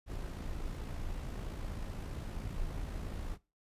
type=noise with amplitude modulation; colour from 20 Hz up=brown; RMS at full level=-38 dBFS; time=0.06-3.38 s; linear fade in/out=50 ms; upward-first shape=sine; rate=55.6 Hz; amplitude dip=40%; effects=noise-tail reverb RT60 0.3 s tail -21 dB re dry + resampled to 32000 Hz